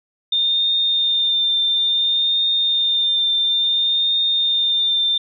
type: tone with vibrato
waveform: sine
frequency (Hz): 3620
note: A7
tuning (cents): +48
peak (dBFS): -15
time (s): 0.32-5.18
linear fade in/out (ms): 5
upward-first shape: triangle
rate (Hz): 0.58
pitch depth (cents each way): 20
effects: none